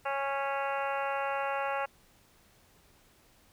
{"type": "harmonic tone with a mistuned harmonic", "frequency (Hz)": 276, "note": "C#4", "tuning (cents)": -7, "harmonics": [2, 3, 4, 5, 6, 7, 8, 9, 10], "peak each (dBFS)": [-35, -34, -38, -38, -42, -45, -48, -46, -44], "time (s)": [0.05, 1.86], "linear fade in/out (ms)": 10, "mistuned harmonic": 7, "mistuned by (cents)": 24, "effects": ["pink hiss -63 dBFS RMS until 3.52 s"]}